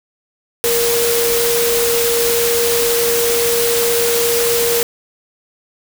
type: tone in noise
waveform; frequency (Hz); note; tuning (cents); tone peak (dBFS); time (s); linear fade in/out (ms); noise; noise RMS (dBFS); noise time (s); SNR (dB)
sine; 470; A#4; +14; -15; 0.64-4.83; 0; white; -18; 0.64-4.83; 0
effects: none